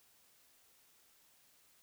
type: silence
effects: white hiss -68 dBFS RMS until 1.82 s